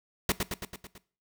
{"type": "noise with echo", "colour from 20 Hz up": "pink", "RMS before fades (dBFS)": -25, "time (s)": [0.29, 0.32], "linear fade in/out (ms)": 2, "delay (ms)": 110, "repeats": 6, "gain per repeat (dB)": -4, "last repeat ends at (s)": 0.98, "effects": ["noise-tail reverb RT60 0.4 s tail -19 dB re dry"]}